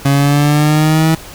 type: exponential sweep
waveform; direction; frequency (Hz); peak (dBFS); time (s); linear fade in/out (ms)
30% pulse; up; 138.4 to 161.5; -6; 0.05-1.15; 5
effects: pink hiss -33 dBFS RMS until 1.34 s